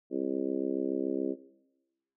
harmonic tone, 67.1 Hz, C2, 44 cents sharp, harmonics 3 / 4 / 5 / 6 / 7 / 8 / 9, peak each -42 / -34 / -33 / -35 / -43 / -42 / -45 dBFS, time 0.1-1.36 s, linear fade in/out 50 ms, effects noise-tail reverb RT60 1.0 s tail -19 dB re dry

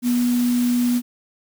sine tone in noise, 243.6 Hz, B3, 24 cents flat, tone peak -16 dBFS, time 0.02-1.02 s, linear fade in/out 50 ms, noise white, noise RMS -33 dBFS, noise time 0.02-1.02 s, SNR +14 dB, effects none

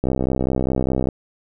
click train, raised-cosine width 2 ms, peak -7 dBFS, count 69, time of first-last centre 0.04-1.088 s, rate 64.9 Hz, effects none

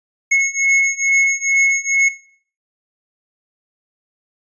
square beating tone pair, 2182 / 2184.3 Hz, C#7 / C#7, -28 / -26 cents, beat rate 2.3 Hz, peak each -17 dBFS, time 0.31-2.09 s, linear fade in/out 10 ms, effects noise-tail reverb RT60 0.5 s tail -17 dB re dry + resampled to 22050 Hz

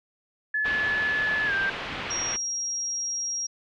sine tone with pitch glide, 1720 to 1577.2 Hz, A6 to G6, -40 to +10 cents, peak -23 dBFS, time 0.54-1.7 s, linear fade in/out 5 ms, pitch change -150 cents, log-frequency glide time 1.46-1.53 s
white low-pass noise, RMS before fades -34 dBFS, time 0.64-2.37 s, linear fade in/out 20 ms, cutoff 3100 Hz, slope 24 dB/octave
sine tone, 5630 Hz, F8, 13 cents sharp, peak -27 dBFS, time 2.1-3.47 s, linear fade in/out 10 ms
effects none

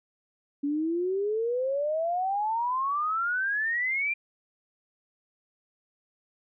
sine exponential sweep, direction up, 280.6 to 2400 Hz, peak -25 dBFS, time 0.63-4.14 s, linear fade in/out 10 ms, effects none

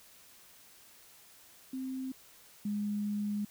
sine tone pair in turn, 261.6 / 206.7 Hz, C4 / G#3, 0 / -8 cents, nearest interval major third, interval 408 cents, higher first, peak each -35 / -31 dBFS, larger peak second, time 1.73-2.12 / 2.65-3.45 s, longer second, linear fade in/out 5 ms, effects white hiss -58 dBFS RMS until 3.5 s

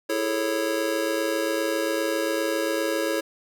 square chord, A major seventh, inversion second, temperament just, 330 / 412.5 / 440 / 550 Hz, E4 / G#4 / A4 / C#5, +2 / -12 / 0 / -14 cents, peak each -29 / -34 / -31 / -28 dBFS, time 0.09-3.21 s, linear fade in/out 10 ms, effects none

